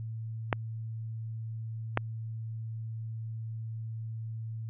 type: clicks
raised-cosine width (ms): 0.5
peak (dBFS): -10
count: 2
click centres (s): 0.528 / 1.974
effects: added 112 Hz sine -35 dBFS peak until 4.69 s + resampled to 8000 Hz